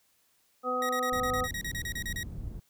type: harmonic tone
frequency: 251.5 Hz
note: B3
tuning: 32 cents sharp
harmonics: 1 / 2 / 3 / 5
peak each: -38 / -32 / -37 / -30 dBFS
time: 0.63-1.48 s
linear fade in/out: 50 ms
type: tone bursts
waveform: sawtooth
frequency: 1896 Hz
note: A#6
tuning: 29 cents sharp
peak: -30 dBFS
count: 14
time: 0.82-2.231 s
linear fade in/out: 2 ms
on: 72 ms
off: 31 ms
type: low-pass noise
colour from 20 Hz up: white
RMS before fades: -39 dBFS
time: 1.12-2.6 s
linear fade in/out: 10 ms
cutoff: 110 Hz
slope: 12 dB/octave
effects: white hiss -69 dBFS RMS until 2.69 s